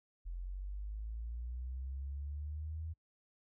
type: linear sweep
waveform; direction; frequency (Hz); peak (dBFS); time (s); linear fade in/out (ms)
sine; up; 42.31 to 81.5; -39; 0.25-2.94; 20
effects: noise-tail reverb RT60 0.1 s tail -25 dB re dry